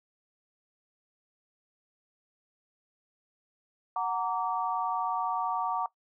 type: chord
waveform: sine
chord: Gb augmented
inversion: none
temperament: just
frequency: 740 / 925 / 1156.2 Hz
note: Gb5 / Bb5 / D6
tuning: 0 / -14 / -27 cents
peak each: -32 dBFS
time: 3.96-5.86 s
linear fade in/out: 2 ms
effects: noise-tail reverb RT60 0.1 s tail -18 dB re dry